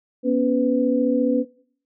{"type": "tone cluster", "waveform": "sine", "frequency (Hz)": [243.1, 277.7, 500], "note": ["B3", "C#4", "B4"], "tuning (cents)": [-27, 3, 21], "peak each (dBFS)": -21, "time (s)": [0.23, 1.45], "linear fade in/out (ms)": 50, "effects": ["noise-tail reverb RT60 0.5 s tail -18 dB re dry"]}